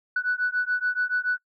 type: beating tone pair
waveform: sine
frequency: 1480 / 1487 Hz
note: F#6 / F#6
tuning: 0 / +8 cents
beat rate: 7 Hz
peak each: -25 dBFS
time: 0.16-1.38 s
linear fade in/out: 5 ms
effects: noise-tail reverb RT60 0.1 s tail -25 dB re dry + tanh soft clip ceiling -16 dBFS